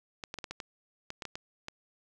clicks, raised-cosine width 0.2 ms, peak -21 dBFS, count 11, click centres 0.238 / 0.341 / 0.387 / 0.442 / 0.51 / 0.602 / 1.104 / 1.222 / 1.253 / 1.355 / 1.684 s, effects none

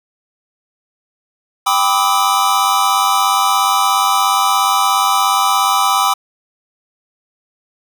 square tone cluster, 787 / 997 / 1184 / 1281 Hz, G5 / B5 / D6 / E6, +7 / +16 / +14 / -50 cents, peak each -18 dBFS, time 1.66-6.14 s, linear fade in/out 10 ms, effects none

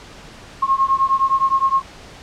sine beating tone pair, 1073 / 1082.7 Hz, C6 / C#6, +43 / -41 cents, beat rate 9.7 Hz, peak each -17 dBFS, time 0.62-1.82 s, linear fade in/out 10 ms, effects pink hiss -40 dBFS RMS until 2.22 s + low-pass 6000 Hz 12 dB/octave

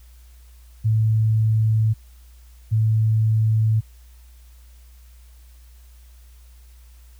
sine tone pair in turn, 110 / 110 Hz, A2 / A2, 0 / 0 cents, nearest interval unison, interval 0 cents, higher neither, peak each -15 dBFS, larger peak neither, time 0.84-1.94 / 2.71-3.81 s, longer neither, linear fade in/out 20 ms, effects added 60 Hz sine -44 dBFS peak until 7.19 s + white hiss -58 dBFS RMS until 7.19 s

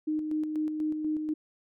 sine tone with tremolo, 308 Hz, D#4, 17 cents flat, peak -26 dBFS, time 0.07-1.34 s, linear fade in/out 10 ms, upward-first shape square, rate 4.1 Hz, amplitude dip 40%, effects none

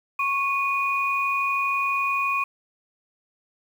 sine tone pair together, 1100 / 2467 Hz, C#6 / D#7, -14 / -15 cents, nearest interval octave + major second, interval 1399 cents, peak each -24 dBFS, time 0.19-2.44 s, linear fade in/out 5 ms, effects 8-bit

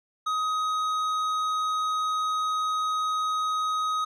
sine tone with tanh clipping, 1259 Hz, D#6, 20 cents sharp, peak -26 dBFS, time 0.26-4.05 s, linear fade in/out 10 ms, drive 10 dB, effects none

